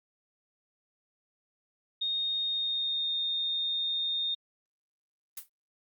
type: tone with pitch glide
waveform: sine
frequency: 3702 to 3666 Hz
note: A#7 to A#7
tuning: -13 to -30 cents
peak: -28 dBFS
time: 2.01-4.35 s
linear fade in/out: 10 ms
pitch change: -17 cents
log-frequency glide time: 2.44-3.15 s
type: noise with exponential decay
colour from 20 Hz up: blue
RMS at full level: -34 dBFS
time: 5.37-5.49 s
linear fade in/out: 5 ms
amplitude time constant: 25 ms
effects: Opus 48 kbps